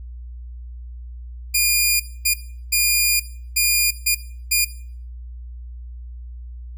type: tone bursts at uneven times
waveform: 10% pulse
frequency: 2424 Hz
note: D#7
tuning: 46 cents flat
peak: -6 dBFS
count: 6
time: 1.54-2 / 2.25-2.34 / 2.72-3.2 / 3.56-3.91 / 4.06-4.15 / 4.51-4.65 s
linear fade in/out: 10 ms
effects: noise-tail reverb RT60 0.5 s tail -17 dB re dry + added 60 Hz sine -32 dBFS peak until 6.77 s